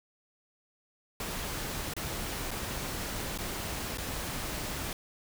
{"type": "noise with dropouts", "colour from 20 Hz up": "pink", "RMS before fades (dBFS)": -36, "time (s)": [1.2, 4.93], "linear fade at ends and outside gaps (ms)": 2, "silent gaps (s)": [[1.937, 1.965], [2.508, 2.513], [3.377, 3.386], [3.974, 3.982]], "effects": []}